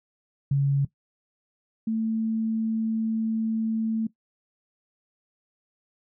sine tone pair in turn, 139.4 / 222.5 Hz, C#3 / A3, +10 / +20 cents, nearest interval minor sixth, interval 810 cents, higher second, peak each -19 / -23 dBFS, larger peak first, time 0.51-0.85 / 1.87-4.07 s, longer second, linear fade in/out 5 ms, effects noise-tail reverb RT60 0.1 s tail -17 dB re dry

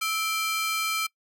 sawtooth ring-modulated tone, 1829 Hz, A#6, 33 cents flat, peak -19 dBFS, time 0.01-1.07 s, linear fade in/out 10 ms, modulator 523 Hz, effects noise-tail reverb RT60 0.1 s tail -23 dB re dry

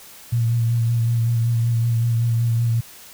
sine tone with vibrato, 116.54 Hz, A#2, in tune, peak -16 dBFS, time 0.32-2.81 s, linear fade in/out 10 ms, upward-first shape sine, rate 5.3 Hz, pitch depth 29 cents each way, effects white hiss -43 dBFS RMS until 3.13 s

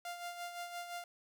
sawtooth tone with tremolo, 698.5 Hz, F5, in tune, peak -36 dBFS, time 0.05-1.04 s, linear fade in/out 2 ms, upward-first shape sine, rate 5.8 Hz, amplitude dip 55%, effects none

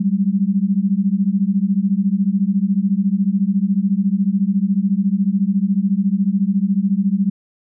sine beating tone pair, 189.4 / 203.4 Hz, F#3 / G#3, +41 / -36 cents, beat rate 14 Hz, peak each -17 dBFS, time 0-7.3 s, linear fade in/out 10 ms, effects none

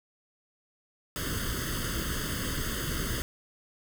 pink noise with comb filter, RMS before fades -32 dBFS, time 1.16-3.22 s, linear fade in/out 0 ms, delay 0.62 ms, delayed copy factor +1, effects none

